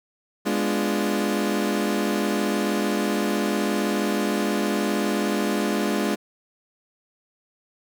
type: chord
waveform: 30% pulse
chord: G# diminished seventh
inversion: none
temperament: equal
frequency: 207.7 / 246.9 / 293.7 / 349.2 Hz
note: G#3 / B3 / D4 / F4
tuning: 0 / 0 / 0 / 0 cents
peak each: -22 / -28 / -25 / -26 dBFS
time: 0.45-6.16 s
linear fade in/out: 20 ms
effects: none